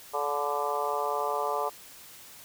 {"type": "harmonic tone with a mistuned harmonic", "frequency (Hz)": 144.6, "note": "D3", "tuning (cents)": -27, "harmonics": [3, 4, 5, 6, 7, 8], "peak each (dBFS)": [-34, -34, -34, -34, -34, -34], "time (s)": [0.13, 1.7], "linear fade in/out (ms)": 20, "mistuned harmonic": 8, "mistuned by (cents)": 32, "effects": ["white hiss -49 dBFS RMS until 2.44 s"]}